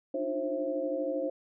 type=tone cluster; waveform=sine; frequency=294.5 / 307.1 / 357 / 532 / 662 Hz; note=D4 / D#4 / F4 / C5 / E5; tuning=+5 / -23 / +38 / +29 / +7 cents; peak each=-38 / -37 / -40 / -31 / -40 dBFS; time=0.14-1.3 s; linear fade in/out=5 ms; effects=none